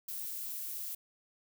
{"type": "noise", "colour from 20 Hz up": "violet", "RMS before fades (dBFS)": -40, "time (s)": [0.08, 0.95], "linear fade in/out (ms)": 5, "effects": []}